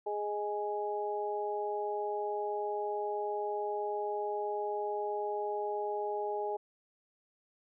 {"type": "harmonic tone", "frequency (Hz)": 207.7, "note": "G#3", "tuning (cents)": 0, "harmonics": [2, 3, 4], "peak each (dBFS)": [-35, -40, -36], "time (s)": [0.06, 6.57], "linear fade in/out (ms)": 10, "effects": []}